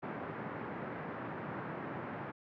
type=band-pass noise; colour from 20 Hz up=pink; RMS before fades=-42 dBFS; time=0.02-2.32 s; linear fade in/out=20 ms; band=130 to 1800 Hz; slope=24 dB/octave; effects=none